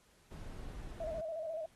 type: noise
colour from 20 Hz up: brown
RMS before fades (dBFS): -46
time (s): 0.31-1.21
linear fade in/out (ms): 5
type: tone with vibrato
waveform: sine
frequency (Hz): 642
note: E5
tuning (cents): -46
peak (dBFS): -37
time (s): 1-1.66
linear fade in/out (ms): 5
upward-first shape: square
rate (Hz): 14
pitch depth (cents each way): 56
effects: pink hiss -68 dBFS RMS until 1.75 s + AAC 32 kbps